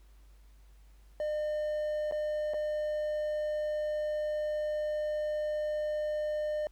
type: tone with dropouts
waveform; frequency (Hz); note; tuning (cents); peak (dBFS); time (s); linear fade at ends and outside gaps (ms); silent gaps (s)
triangle; 605; D#5; -49; -28; 1.2-6.67; 1; 2.112-2.122 / 2.536-2.542
effects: added 50 Hz sine -54 dBFS peak until 6.71 s + pink hiss -69 dBFS RMS until 6.71 s